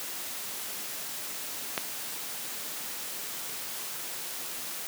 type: click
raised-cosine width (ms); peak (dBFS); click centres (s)
0.3; -11; 1.778
effects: white hiss -37 dBFS RMS until 4.87 s + high-pass 150 Hz 12 dB/octave